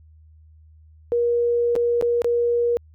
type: tone with dropouts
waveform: sine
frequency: 475.7 Hz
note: A#4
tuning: 35 cents sharp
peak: -17 dBFS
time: 1.12-2.77 s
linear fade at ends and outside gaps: 0 ms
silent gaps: 1.754-1.762 / 2.012-2.024 / 2.219-2.245 s
effects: added 78 Hz sine -47 dBFS peak until 2.94 s